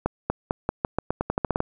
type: accelerating click train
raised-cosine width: 1 ms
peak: -8 dBFS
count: 14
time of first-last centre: 0.06-1.604 s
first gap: 240 ms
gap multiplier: 0.87
effects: none